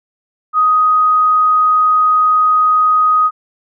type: tone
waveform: sine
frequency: 1251 Hz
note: D#6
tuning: 9 cents sharp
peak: -8 dBFS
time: 0.53-3.31 s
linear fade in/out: 50 ms
effects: none